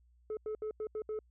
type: tone bursts at uneven times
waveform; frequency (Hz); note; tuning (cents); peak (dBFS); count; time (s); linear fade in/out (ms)
sine; 430.6; A4; -37; -32; 6; 0.3-0.37 / 0.46-0.55 / 0.62-0.71 / 0.8-0.87 / 0.95-1.02 / 1.09-1.19; 2
effects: tanh soft clip ceiling -34 dBFS + added 60 Hz sine -63 dBFS peak until 1.3 s